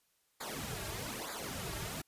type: noise with flanger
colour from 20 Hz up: pink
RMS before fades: -41 dBFS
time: 0.4-2.02 s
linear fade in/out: 10 ms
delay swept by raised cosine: 0.34 to 4.04 ms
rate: 1.1 Hz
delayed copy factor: -0.95
effects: white hiss -75 dBFS RMS until 2.07 s + resampled to 32000 Hz